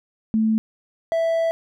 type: tone pair in turn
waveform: sine / triangle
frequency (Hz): 220 / 659.3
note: A3 / E5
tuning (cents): 0 / 0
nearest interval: octave + perfect fifth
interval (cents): 1900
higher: second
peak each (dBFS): -16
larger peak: neither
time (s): 0.34-0.58 / 1.12-1.51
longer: second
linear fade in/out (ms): 0
effects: none